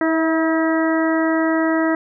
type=harmonic tone with a mistuned harmonic; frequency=321.4 Hz; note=E4; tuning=44 cents flat; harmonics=1 / 2 / 3 / 4 / 5 / 6; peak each=-17 / -22 / -28 / -27 / -28 / -27 dBFS; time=0.01-1.95 s; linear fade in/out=2 ms; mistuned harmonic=2; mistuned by=+19 cents; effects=none